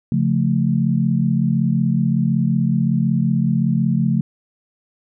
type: chord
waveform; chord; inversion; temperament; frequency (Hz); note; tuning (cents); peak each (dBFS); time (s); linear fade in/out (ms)
sine; Db augmented; none; equal; 138.59 / 174.61 / 220; Db3 / F3 / A3; 0 / 0 / 0; -19; 0.12-4.21; 2
effects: none